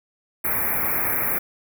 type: band-stop noise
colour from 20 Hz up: white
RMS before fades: -23 dBFS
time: 0.44-1.39 s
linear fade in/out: 10 ms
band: 2400 to 11000 Hz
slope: 96 dB/octave
effects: none